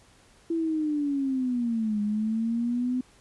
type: linear two-way sweep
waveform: sine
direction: down then up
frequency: 335.1 to 206 to 254.8 Hz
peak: -24 dBFS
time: 0.5-3.01 s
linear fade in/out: 5 ms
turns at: 2.01 s
effects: pink hiss -58 dBFS RMS until 3.2 s + resampled to 24000 Hz